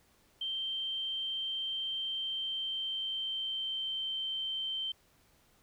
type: tone with pitch glide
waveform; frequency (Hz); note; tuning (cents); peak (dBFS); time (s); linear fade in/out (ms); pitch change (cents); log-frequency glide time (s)
sine; 3136 to 3114; G7 to G7; 0 to -12; -33; 0.41-4.92; 5; -12; 1.99-4.06
effects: pink hiss -67 dBFS RMS until 5.62 s